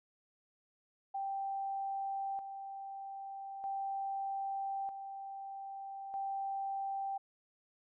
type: tone with tremolo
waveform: sine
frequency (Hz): 784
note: G5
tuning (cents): 0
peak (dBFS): -35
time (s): 1.14-7.18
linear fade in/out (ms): 10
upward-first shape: square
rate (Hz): 0.4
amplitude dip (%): 55
effects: none